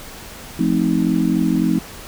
sine chord, F dominant seventh, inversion none, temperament just, 174.61 / 218.3 / 261.9 / 314.3 Hz, F3 / A3 / C4 / Eb4, 0 / -13 / +2 / +18 cents, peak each -20 dBFS, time 0.59-1.79 s, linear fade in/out 5 ms, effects pink hiss -36 dBFS RMS until 2.07 s

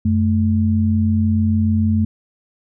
sine tone pair together, 91.74 / 218.2 Hz, F#2 / A3, -14 / -14 cents, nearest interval octave + minor third, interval 1500 cents, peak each -16 dBFS, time 0.05-2.05 s, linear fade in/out 5 ms, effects none

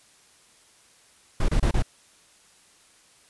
brown noise bursts, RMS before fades -20 dBFS, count 4, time 1.4-1.824 s, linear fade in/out 5 ms, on 85 ms, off 28 ms, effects white hiss -57 dBFS RMS until 3.29 s + resampled to 24000 Hz

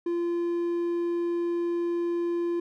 triangle tone, 344.1 Hz, F4, 26 cents flat, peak -23 dBFS, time 0.06-2.6 s, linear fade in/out 5 ms, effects none

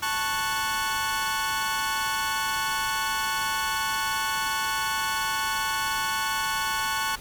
sawtooth chord, F# minor, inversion first, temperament equal with one note detuned, 880 / 1104.3 / 1480 Hz, A5 / C#6 / F#6, 0 / -7 / 0 cents, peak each -26 dBFS, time 0.02-7.16 s, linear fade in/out 10 ms, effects pink hiss -44 dBFS RMS until 7.2 s

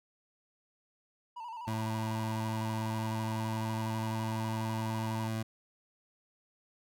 triangle tone with vibrato, 932.3 Hz, A#5, in tune, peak -38 dBFS, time 1.36-5.28 s, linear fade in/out 10 ms, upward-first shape square, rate 12 Hz, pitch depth 68 cents each way
25% pulse tone with pitch glide, 110.5 to 111.2 Hz, A2 to A2, +8 to +19 cents, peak -29 dBFS, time 1.67-5.43 s, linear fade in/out 10 ms, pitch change +11 cents, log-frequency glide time 2.92-4.23 s
effects none

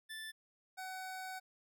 25% pulse tone pair in turn, 1760 / 751.6 Hz, A6 / F#5, 0 / +27 cents, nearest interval octave + minor third, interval 1473 cents, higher first, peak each -40 / -39 dBFS, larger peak second, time 0.09-0.32 / 0.77-1.4 s, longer second, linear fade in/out 20 ms, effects none

